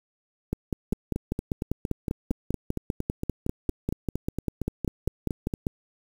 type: two click trains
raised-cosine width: 3 ms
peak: -15 / -13 dBFS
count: 21 / 27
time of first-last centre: 0.93-5.538 / 0.53-5.668 s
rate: 4.34 / 5.06 Hz
effects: 7-bit